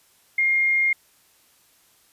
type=tone; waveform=sine; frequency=2127 Hz; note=C7; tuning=28 cents sharp; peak=-17 dBFS; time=0.38-0.93 s; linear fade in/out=5 ms; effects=white hiss -59 dBFS RMS until 2.12 s + resampled to 32000 Hz